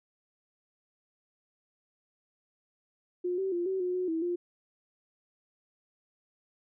sine tone with pitch steps, 357.6 / 383.7 / 347.9 / 380.4 / 360.8 / 365.5 / 324.9 / 350.9 Hz, F4 / G4 / F4 / F#4 / F#4 / F#4 / E4 / F4, +41 / -37 / -7 / +48 / -44 / -21 / -25 / +8 cents, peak -28 dBFS, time 3.24-4.36 s, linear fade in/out 10 ms, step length 140 ms, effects none

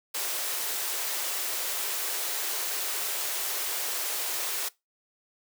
white high-pass noise, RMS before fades -31 dBFS, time 0.14-4.69 s, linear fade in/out 10 ms, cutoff 340 Hz, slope 48 dB/octave, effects noise-tail reverb RT60 0.2 s tail -21 dB re dry

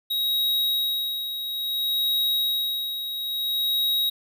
square tone with tremolo, 3807 Hz, A#7, 36 cents sharp, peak -21 dBFS, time 0.1-4.1 s, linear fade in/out 10 ms, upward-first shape sine, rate 0.59 Hz, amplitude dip 60%, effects none

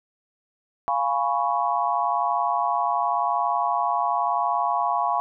sine chord, C# dominant seventh, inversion first, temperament equal, 698.5 / 830.6 / 987.8 / 1108.7 Hz, E#5 / G#5 / B5 / C#6, 0 / 0 / 0 / 0 cents, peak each -26 dBFS, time 0.88-5.2 s, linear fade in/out 0 ms, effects none

